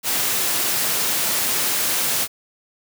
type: high-pass noise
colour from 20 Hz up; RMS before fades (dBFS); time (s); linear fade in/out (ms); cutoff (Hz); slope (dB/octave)
white; -21; 0.03-2.28; 50; 110; 12
effects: none